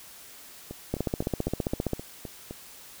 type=two click trains; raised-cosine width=2 ms; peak=-23 / -13 dBFS; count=8 / 16; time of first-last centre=0.71-2.509 / 0.94-1.933 s; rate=3.89 / 15.1 Hz; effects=white hiss -48 dBFS RMS until 3 s